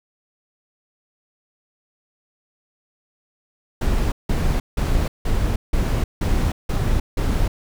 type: noise bursts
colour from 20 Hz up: brown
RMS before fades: -19 dBFS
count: 8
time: 3.81-7.48 s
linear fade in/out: 5 ms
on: 310 ms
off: 170 ms
effects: none